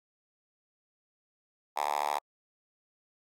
5% pulse tone with high-pass filter, 73.42 Hz, D2, in tune, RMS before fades -31 dBFS, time 1.76-2.19 s, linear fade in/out 10 ms, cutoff 860 Hz, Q 4.3, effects AAC 48 kbps

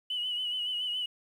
sine tone with vibrato, 2960 Hz, F#7, in tune, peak -29 dBFS, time 0.1-1.06 s, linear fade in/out 5 ms, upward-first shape sine, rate 7.1 Hz, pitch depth 48 cents each way, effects tanh soft clip ceiling -25 dBFS + 10-bit

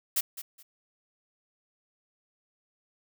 blue noise with echo, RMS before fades -26 dBFS, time 0.16-0.21 s, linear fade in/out 10 ms, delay 210 ms, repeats 2, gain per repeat -13 dB, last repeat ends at 0.63 s, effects none

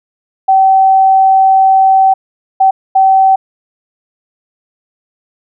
sine tone bursts at uneven times, 768 Hz, G5, 36 cents flat, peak -4 dBFS, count 3, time 0.48-2.14 / 2.6-2.71 / 2.95-3.36 s, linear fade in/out 10 ms, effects none

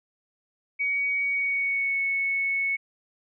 sine tone with pitch glide, 2252 to 2208 Hz, C#7 to C#7, +27 to -7 cents, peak -23 dBFS, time 0.79-2.77 s, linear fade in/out 20 ms, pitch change -34 cents, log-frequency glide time 1.24-2 s, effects none

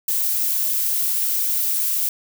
violet noise, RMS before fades -21 dBFS, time 0.08-2.09 s, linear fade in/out 2 ms, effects none

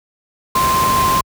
sine tone in noise, 1046 Hz, C6, 1 cent flat, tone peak -13 dBFS, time 0.55-1.21 s, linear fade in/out 5 ms, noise pink, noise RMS -20 dBFS, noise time 0.55-1.21 s, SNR +4 dB, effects high-pass 60 Hz 12 dB/octave

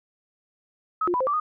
sine tone with pitch steps, 1278 / 352.8 / 992 / 522 / 1164 / 1236 Hz, D#6 / F4 / B5 / C5 / D6 / D#6, +46 / +18 / +7 / -4 / -16 / -12 cents, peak -21 dBFS, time 1.01-1.4 s, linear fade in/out 5 ms, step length 65 ms, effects none

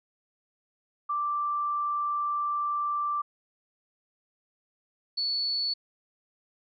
sine tone pair in turn, 1174.7 / 4435 Hz, D6 / C#8, 0 / 0 cents, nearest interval octave + major seventh, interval 2300 cents, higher second, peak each -26 dBFS, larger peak neither, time 1.09-3.22 / 5.17-5.74 s, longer first, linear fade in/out 10 ms, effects none

